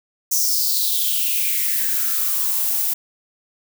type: noise with high-pass filter sweep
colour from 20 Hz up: violet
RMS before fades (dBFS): -20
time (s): 0.31-2.94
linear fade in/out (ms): 10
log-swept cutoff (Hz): 6200 to 680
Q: 5.5
effects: none